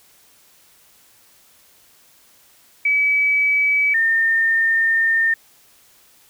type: tone pair in turn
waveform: sine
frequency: 2287 / 1815.2 Hz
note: D7 / A#6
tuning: -47 / -47 cents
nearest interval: major third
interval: 400 cents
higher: first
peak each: -14 dBFS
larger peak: neither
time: 2.85-3.94 / 3.94-5.34 s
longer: second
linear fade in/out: 5 ms
effects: white hiss -53 dBFS RMS until 6.29 s